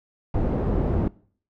pink low-pass noise, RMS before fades -23 dBFS, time 0.34-1.08 s, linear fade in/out 2 ms, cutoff 510 Hz, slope 12 dB/octave, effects noise-tail reverb RT60 0.5 s tail -22 dB re dry

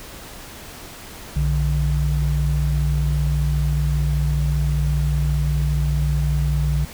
sine tone pair together, 61.74 / 146.84 Hz, B1 / D3, 0 / 0 cents, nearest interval octave + minor third, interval 1500 cents, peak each -19 / -20 dBFS, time 1.36-6.85 s, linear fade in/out 5 ms, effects pink hiss -38 dBFS RMS until 6.93 s

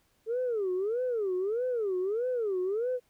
sine tone with vibrato, 430 Hz, A4, 40 cents flat, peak -26 dBFS, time 0.26-3 s, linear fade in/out 50 ms, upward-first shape sine, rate 1.6 Hz, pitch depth 290 cents each way, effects tanh soft clip ceiling -24 dBFS + pink hiss -70 dBFS RMS until 3.09 s

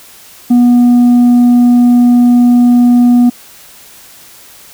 sine tone with tanh clipping, 243 Hz, B3, 28 cents flat, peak -4 dBFS, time 0.5-3.3 s, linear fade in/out 10 ms, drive 3 dB, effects white hiss -37 dBFS RMS until 4.73 s

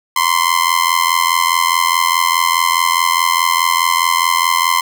sawtooth tone with amplitude modulation, 1038 Hz, C6, 14 cents flat, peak -4 dBFS, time 0.16-4.81 s, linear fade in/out 5 ms, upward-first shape sine, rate 84.8 Hz, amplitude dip 90%, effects none

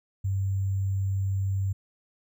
sine tone with sample-and-hold, 96.9 Hz, G2, 20 cents flat, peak -24 dBFS, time 0.24-1.73 s, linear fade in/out 10 ms, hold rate 7350 Hz, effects none

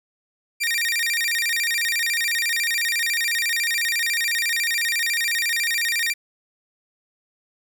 sawtooth tone with vibrato, 2093 Hz, C7, in tune, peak -17 dBFS, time 0.6-6.14 s, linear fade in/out 20 ms, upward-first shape square, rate 14 Hz, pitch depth 210 cents each way, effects none

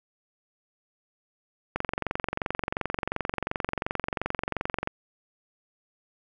click train, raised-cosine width 0.5 ms, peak -12 dBFS, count 72, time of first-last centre 1.76-4.874 s, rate 22.8 Hz, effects none

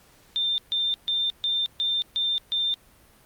sine tone bursts, 3593 Hz, A7, 36 cents sharp, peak -22 dBFS, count 7, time 0.36-2.74 s, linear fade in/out 0 ms, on 220 ms, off 140 ms, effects pink hiss -56 dBFS RMS until 3.25 s + Opus 48 kbps

